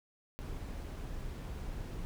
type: noise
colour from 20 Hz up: brown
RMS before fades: -41 dBFS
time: 0.39-2.05 s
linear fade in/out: 0 ms
effects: none